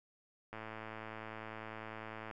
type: click train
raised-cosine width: 0.5 ms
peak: -30 dBFS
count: 197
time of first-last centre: 0.53-2.312 s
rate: 110 Hz
effects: none